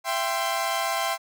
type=chord; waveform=sawtooth; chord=C major; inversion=first; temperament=equal with one note detuned; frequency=668.1 / 784 / 1046.5 Hz; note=E5 / G5 / C6; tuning=+23 / 0 / 0 cents; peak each=-25 dBFS; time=0.04-1.18 s; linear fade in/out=50 ms; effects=none